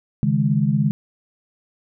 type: chord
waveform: sine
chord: C# suspended second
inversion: none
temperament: just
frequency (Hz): 138.59 / 155.92 / 207.9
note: C#3 / D#3 / G#3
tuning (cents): 0 / +4 / +2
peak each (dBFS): -20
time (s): 0.23-0.91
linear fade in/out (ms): 0
effects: none

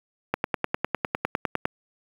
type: click train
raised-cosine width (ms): 0.5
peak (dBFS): -7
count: 14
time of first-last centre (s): 0.34-1.654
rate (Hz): 9.89
effects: high-pass 100 Hz 12 dB/octave + 7-bit

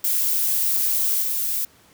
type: noise with level steps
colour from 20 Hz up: violet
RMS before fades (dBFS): -21 / -24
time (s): 0.04-1.65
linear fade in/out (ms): 5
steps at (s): 1.22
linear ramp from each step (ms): 5
effects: pink hiss -54 dBFS RMS until 1.93 s + high-pass 80 Hz 12 dB/octave

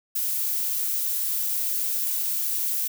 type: noise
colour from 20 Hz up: violet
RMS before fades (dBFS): -26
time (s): 0.15-2.88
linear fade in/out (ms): 10
effects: none

